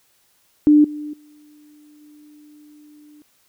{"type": "tone with level steps", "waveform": "sine", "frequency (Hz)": 298.3, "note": "D4", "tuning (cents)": 27, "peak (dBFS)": [-8, -27, -46, -44], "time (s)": [0.67, 3.22], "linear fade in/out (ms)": 0, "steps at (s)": [0.84, 1.13, 2.01], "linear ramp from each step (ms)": 5, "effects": ["white hiss -61 dBFS RMS until 3.48 s"]}